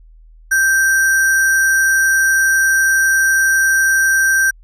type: tone with sample-and-hold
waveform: sine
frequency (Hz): 1568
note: G6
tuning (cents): 0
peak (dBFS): -10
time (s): 0.51-4.51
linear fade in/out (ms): 10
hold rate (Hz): 7350
effects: added 40 Hz sine -40 dBFS peak until 4.63 s + resampled to 32000 Hz